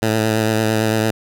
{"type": "tone with vibrato", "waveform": "10% pulse", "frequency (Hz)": 110, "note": "A2", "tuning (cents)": 0, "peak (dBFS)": -7, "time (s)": [0.02, 1.11], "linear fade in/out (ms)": 5, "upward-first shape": "triangle", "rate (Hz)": 8.9, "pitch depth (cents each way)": 31, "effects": []}